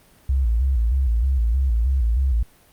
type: tone with vibrato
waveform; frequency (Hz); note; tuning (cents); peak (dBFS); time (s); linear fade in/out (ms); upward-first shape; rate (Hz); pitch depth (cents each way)
sine; 61.4; B1; -9; -16; 0.29-2.43; 5; square; 3.2; 140
effects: pink hiss -54 dBFS RMS until 2.72 s + Opus 32 kbps